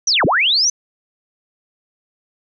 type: linear two-way sweep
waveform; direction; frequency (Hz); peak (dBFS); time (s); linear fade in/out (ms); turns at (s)
sine; down then up; 6200 to 98 to 6200; -12; 0.07-0.7; 5; 0.25
effects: none